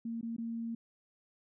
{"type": "tone with dropouts", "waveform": "sine", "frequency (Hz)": 230, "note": "A#3", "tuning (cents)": -23, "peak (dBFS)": -35, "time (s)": [0.05, 0.75], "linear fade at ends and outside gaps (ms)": 5, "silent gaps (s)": [[0.212, 0.228], [0.365, 0.382]], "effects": []}